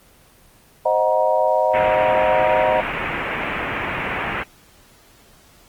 sine chord, C half-diminished seventh, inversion none, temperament equal with one note detuned, 523.3 / 622.3 / 740 / 948.1 Hz, C5 / Eb5 / Gb5 / Bb5, 0 / 0 / 0 / +29 cents, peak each -21 / -18 / -22 / -21 dBFS, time 0.85-2.81 s, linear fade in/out 10 ms
white low-pass noise, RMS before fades -25 dBFS, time 1.73-4.44 s, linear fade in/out 20 ms, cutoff 2600 Hz, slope 48 dB/octave
effects pink hiss -51 dBFS RMS until 5.68 s + Opus 24 kbps

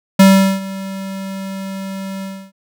square tone with ADSR envelope, 193.3 Hz, G3, 24 cents flat, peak -4 dBFS, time 0.19-2.52 s, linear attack 8 ms, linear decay 400 ms, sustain -20 dB, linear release 290 ms, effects none

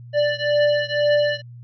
square beating tone pair, 587.3 / 589.3 Hz, D5 / D5, 0 / +6 cents, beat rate 2 Hz, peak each -20 / -21 dBFS, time 0.13-1.42 s, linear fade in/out 50 ms, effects added 120 Hz sine -37 dBFS peak until 1.63 s + resampled to 11025 Hz

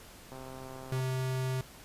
click train, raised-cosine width 1 ms, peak -32 dBFS, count 90, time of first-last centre 0.32-0.999 s, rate 131 Hz
square tone, 130 Hz, C3, 11 cents flat, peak -31 dBFS, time 0.92-1.61 s, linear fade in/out 2 ms
effects pink hiss -52 dBFS RMS until 1.84 s + resampled to 32000 Hz

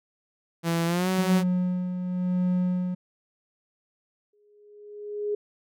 sawtooth tone with pitch glide, 167.5 to 186.93 Hz, E3 to F#3, +28 to +18 cents, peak -19 dBFS, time 0.63-1.44 s, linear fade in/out 50 ms, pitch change +190 cents, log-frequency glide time 0.86-1.09 s
triangle tone with tremolo, 181 Hz, F#3, 38 cents flat, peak -19 dBFS, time 1.18-2.95 s, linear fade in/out 10 ms, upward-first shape sine, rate 0.94 Hz, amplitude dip 55%
sine tone with exponential growth, 415.3 Hz, G#4, in tune, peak -23 dBFS, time 4.33-5.35 s, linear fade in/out 5 ms, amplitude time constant 220 ms
effects none

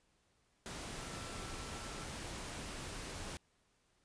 sine tone in noise, 1339 Hz, E6, 27 cents sharp, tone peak -55 dBFS, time 0.98-2.05 s, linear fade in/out 0 ms, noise pink, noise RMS -45 dBFS, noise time 0.66-3.37 s, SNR -13 dB, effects pink hiss -75 dBFS RMS until 4.04 s + resampled to 22050 Hz

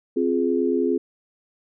sine chord, F minor, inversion second, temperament just, 261.9 / 349.2 / 419.1 Hz, C4 / F4 / Ab4, +2 / 0 / +16 cents, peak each -23 dBFS, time 0.16-0.98 s, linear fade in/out 10 ms, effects none

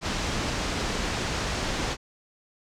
pink low-pass noise, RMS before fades -29 dBFS, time 0.01-1.97 s, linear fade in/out 50 ms, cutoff 6900 Hz, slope 24 dB/octave, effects none

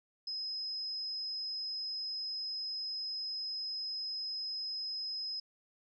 sine tone, 5090 Hz, D#8, 39 cents sharp, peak -36 dBFS, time 0.27-5.4 s, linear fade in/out 5 ms, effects none

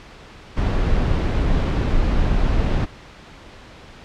brown noise, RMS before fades -18 dBFS, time 0.56-2.86 s, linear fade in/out 20 ms, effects pink hiss -42 dBFS RMS until 4.04 s + low-pass 4000 Hz 12 dB/octave

